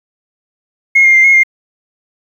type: tone with pitch steps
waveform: sine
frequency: 2157 / 2120 / 2095 / 2160 / 2113 Hz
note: C#7 / C7 / C7 / C#7 / C7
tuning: -48 / +22 / +2 / -45 / +16 cents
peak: -3 dBFS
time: 0.95-1.435 s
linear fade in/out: 10 ms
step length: 97 ms
effects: tanh soft clip ceiling 0 dBFS + 7-bit